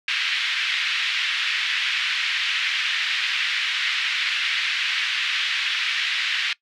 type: band-pass noise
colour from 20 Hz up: white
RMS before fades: -24 dBFS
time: 0.08-6.53 s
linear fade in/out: 2 ms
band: 1700 to 3400 Hz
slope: 24 dB/octave
effects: noise-tail reverb RT60 0.1 s tail -21 dB re dry